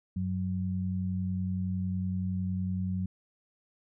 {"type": "tone pair together", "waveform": "sine", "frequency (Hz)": [94.5, 185.32], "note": ["F#2", "F#3"], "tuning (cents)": [37, 3], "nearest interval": "octave", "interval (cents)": 1166, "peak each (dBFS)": [-32, -31], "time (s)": [0.16, 3.06], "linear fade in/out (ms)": 5, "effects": []}